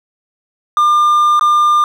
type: tone with dropouts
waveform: triangle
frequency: 1200 Hz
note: D6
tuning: 37 cents sharp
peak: -6 dBFS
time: 0.77-1.84 s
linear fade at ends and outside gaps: 1 ms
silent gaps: 1.395-1.41 s
effects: none